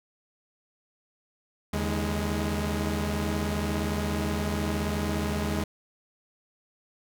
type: tone cluster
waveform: sawtooth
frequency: 79.2 / 144 / 207 / 319 Hz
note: D#2 / D3 / G#3 / D#4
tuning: +31 / -34 / -5 / +43 cents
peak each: -26 / -34 / -26 / -33 dBFS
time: 1.73-5.64 s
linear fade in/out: 5 ms
effects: none